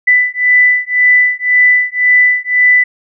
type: beating tone pair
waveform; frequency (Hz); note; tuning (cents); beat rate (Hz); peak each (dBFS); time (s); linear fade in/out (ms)
sine; 1989 / 1990.9; B6 / B6; +12 / +13; 1.9; -10; 0.07-2.84; 10
effects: none